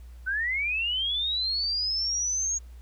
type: linear sweep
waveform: sine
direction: up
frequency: 1482 to 6645 Hz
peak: -25 dBFS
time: 0.26-2.59 s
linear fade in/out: 20 ms
effects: added 60 Hz sine -42 dBFS peak until 2.81 s + pink hiss -62 dBFS RMS until 2.81 s